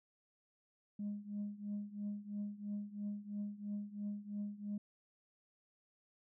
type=tone with tremolo; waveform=sine; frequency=205.7 Hz; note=G#3; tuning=16 cents flat; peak=-35 dBFS; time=0.99-4.78 s; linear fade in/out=5 ms; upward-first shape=triangle; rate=3 Hz; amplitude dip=90%; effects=tanh soft clip ceiling -35 dBFS